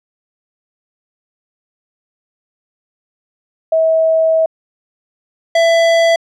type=tone pair in turn; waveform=sine / square; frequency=645 / 666.2 Hz; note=E5 / E5; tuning=-38 / +18 cents; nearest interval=minor second; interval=56 cents; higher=second; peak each=-9 dBFS; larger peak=neither; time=3.72-4.46 / 5.55-6.16 s; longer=first; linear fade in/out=5 ms; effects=low-pass 5000 Hz 12 dB/octave